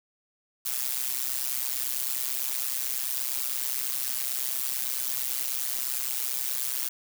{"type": "noise with amplitude modulation", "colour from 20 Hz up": "blue", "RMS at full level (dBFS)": -26, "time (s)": [0.65, 6.89], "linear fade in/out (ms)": 10, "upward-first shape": "sine", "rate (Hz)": 129, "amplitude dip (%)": 95, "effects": []}